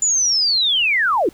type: linear sweep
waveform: sine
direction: down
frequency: 7110 to 286.7 Hz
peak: -14 dBFS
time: 0.02-1.29 s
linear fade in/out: 2 ms
effects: pink hiss -49 dBFS RMS until 1.33 s